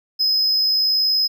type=tone with amplitude modulation; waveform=triangle; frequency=5080 Hz; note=D#8; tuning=35 cents sharp; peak=-13 dBFS; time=0.19-1.28 s; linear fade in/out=20 ms; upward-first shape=sine; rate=60.6 Hz; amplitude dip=25%; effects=none